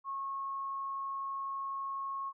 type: tone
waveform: sine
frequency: 1092 Hz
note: C#6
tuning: 26 cents flat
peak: -35 dBFS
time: 0.04-2.33 s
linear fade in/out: 50 ms
effects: none